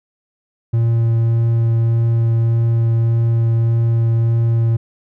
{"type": "tone with vibrato", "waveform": "triangle", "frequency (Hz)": 115.2, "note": "A#2", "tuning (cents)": -20, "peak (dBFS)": -10, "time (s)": [0.73, 4.77], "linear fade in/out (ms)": 10, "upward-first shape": "triangle", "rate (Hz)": 1.7, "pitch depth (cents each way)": 10, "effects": []}